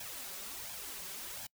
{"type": "noise with flanger", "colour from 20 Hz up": "white", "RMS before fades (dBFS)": -44, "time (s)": [0, 1.47], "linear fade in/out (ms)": 5, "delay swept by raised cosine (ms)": [1.2, 5.4], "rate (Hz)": 1.4, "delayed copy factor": 0.75, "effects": ["noise-tail reverb RT60 0.1 s tail -26 dB re dry"]}